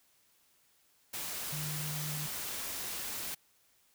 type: tone in noise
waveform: sine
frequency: 150.7 Hz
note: D3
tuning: 45 cents sharp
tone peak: -38 dBFS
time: 1.52-2.27 s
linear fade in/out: 10 ms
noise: white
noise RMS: -39 dBFS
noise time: 1.13-3.35 s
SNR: -2 dB
effects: white hiss -69 dBFS RMS until 3.94 s